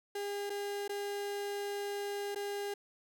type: tone with dropouts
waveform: 35% pulse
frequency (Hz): 405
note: G#4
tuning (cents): -43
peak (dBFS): -34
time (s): 0.15-2.74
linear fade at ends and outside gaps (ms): 5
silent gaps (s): 0.497-0.501 / 0.879-0.893 / 2.348-2.358
effects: none